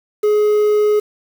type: tone with quantisation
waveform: triangle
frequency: 420.8 Hz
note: G#4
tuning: 23 cents sharp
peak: -9 dBFS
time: 0.23-1 s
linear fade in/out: 10 ms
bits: 6
effects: none